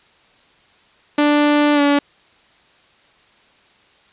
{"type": "tone with pitch glide", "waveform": "sawtooth", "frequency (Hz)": [294.3, 286.3], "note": ["D4", "D4"], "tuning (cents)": [4, -44], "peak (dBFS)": -8, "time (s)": [1.18, 1.99], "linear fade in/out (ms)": 5, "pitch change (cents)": -48, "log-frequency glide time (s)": [1.74, 1.81], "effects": ["white hiss -53 dBFS RMS until 4.12 s", "resampled to 8000 Hz"]}